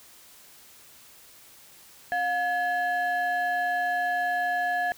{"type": "tone pair together", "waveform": "sine", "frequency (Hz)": [713.2, 1700], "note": ["F5", "G#6"], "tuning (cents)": [36, 40], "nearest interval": "octave + minor third", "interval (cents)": 1504, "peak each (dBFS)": [-24, -26], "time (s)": [2.12, 4.92], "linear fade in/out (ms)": 0, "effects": ["tanh soft clip ceiling -20 dBFS", "white hiss -52 dBFS RMS until 4.97 s"]}